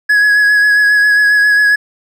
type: tone with vibrato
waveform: triangle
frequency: 1677 Hz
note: G#6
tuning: 16 cents sharp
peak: -5 dBFS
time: 0.09-1.76 s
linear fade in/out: 10 ms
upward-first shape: sine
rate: 7.4 Hz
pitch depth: 22 cents each way
effects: none